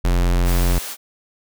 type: tone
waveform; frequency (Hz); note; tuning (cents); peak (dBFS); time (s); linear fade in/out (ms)
square; 44; F1; +14; -15; 0.04-0.79; 10
type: high-pass noise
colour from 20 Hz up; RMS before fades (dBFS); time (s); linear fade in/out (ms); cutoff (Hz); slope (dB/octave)
white; -30; 0.44-0.97; 50; 350; 12
effects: none